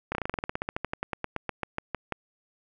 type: slowing click train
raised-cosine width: 0.5 ms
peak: -14 dBFS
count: 25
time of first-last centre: 0.12-2.123 s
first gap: 30 ms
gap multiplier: 1.08
effects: none